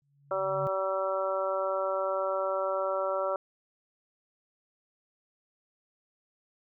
sine tone with exponential growth, 141.3 Hz, C#3, 34 cents sharp, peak -32 dBFS, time 0.02-0.67 s, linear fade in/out 0 ms, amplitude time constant 140 ms
harmonic tone, 191.3 Hz, G3, 42 cents flat, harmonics 2 / 3 / 4 / 5 / 6 / 7, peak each -38 / -29 / -40 / -38 / -38 / -35 dBFS, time 0.31-3.36 s, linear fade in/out 2 ms
effects none

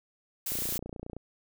blue noise, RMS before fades -33 dBFS, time 0.46-0.78 s, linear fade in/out 5 ms
click train, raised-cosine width 2 ms, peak -26 dBFS, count 20, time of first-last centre 0.52-1.166 s, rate 29.4 Hz
effects none

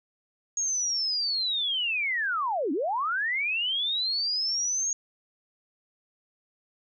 sine linear two-way sweep, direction down then up, 6630 to 254.6 to 6630 Hz, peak -25 dBFS, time 0.57-4.93 s, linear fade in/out 2 ms, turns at 2.72 s, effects none

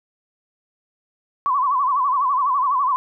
sine tone with vibrato, 1072 Hz, C6, 42 cents sharp, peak -16 dBFS, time 1.46-2.96 s, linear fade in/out 0 ms, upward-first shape sine, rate 12 Hz, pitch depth 130 cents each way, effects none

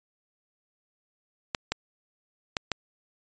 clicks, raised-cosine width 0.2 ms, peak -9 dBFS, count 4, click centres 1.548 / 1.72 / 2.568 / 2.717 s, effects resampled to 16000 Hz

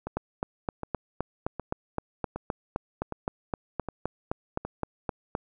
two click trains, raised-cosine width 1 ms, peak -14 / -19 dBFS, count 21 / 7, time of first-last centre 0.17-5.351 / 0.07-4.65 s, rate 3.86 / 1.31 Hz, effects none

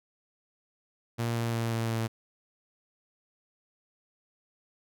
sawtooth tone with pitch steps, 117.1 / 116.16 / 115.22 / 114.29 / 113.37 Hz, A#2 / A#2 / A#2 / A#2 / A#2, +8 / -6 / -20 / -34 / -48 cents, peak -24 dBFS, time 1.18-2.08 s, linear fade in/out 20 ms, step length 180 ms, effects none

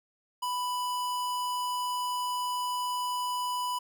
square tone, 991 Hz, B5, 6 cents sharp, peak -30 dBFS, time 0.42-3.79 s, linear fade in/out 10 ms, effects none

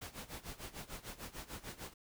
pink noise with tremolo, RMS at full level -45 dBFS, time 0.01-1.94 s, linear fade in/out 10 ms, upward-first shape sine, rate 6.7 Hz, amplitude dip 85%, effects none

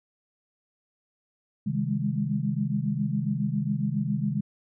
sine tone cluster, 134 / 156.9 / 201.1 / 208.4 Hz, C3 / D#3 / G3 / G#3, +42 / +15 / +44 / +6 cents, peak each -30 dBFS, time 1.66-4.41 s, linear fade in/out 10 ms, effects none

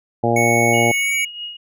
harmonic tone, 117.2 Hz, A#2, 10 cents sharp, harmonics 1 / 2 / 3 / 4 / 5 / 6 / 7, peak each -22 / -22 / -22 / -22 / -22 / -22 / -22 dBFS, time 0.23-0.92 s, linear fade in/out 10 ms
square tone with pitch glide, 2217 to 2249 Hz, C#7 to C#7, 0 to +24 cents, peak -18 dBFS, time 0.36-1.25 s, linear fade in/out 5 ms, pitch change +24 cents, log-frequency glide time 0.99-1.13 s
sine tone with tremolo, 2878 Hz, F#7, 49 cents flat, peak -25 dBFS, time 0.73-1.57 s, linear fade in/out 10 ms, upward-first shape triangle, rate 4.6 Hz, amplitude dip 65%
effects none

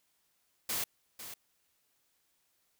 white noise with echo, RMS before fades -34 dBFS, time 0.69-0.84 s, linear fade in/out 5 ms, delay 500 ms, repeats 1, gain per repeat -11 dB, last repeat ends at 1.34 s, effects white hiss -75 dBFS RMS until 2.79 s

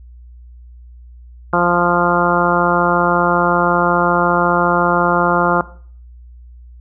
harmonic tone, 174.61 Hz, F3, in tune, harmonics 1 / 2 / 3 / 4 / 5 / 6 / 7 / 8, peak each -20 / -20 / -20 / -20 / -20 / -20 / -20 / -20 dBFS, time 1.53-5.61 s, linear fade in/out 2 ms, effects noise-tail reverb RT60 0.5 s tail -18 dB re dry + added 60 Hz sine -36 dBFS peak until 6.8 s

